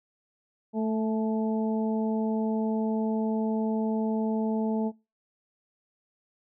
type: harmonic tone with a mistuned harmonic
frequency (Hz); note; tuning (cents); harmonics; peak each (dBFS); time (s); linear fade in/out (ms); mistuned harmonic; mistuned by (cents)
220; A3; 0; 1 / 2 / 3 / 4; -26 / -32 / -36 / -38; 0.73-4.92; 50; 4; -23
effects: noise-tail reverb RT60 0.3 s tail -26 dB re dry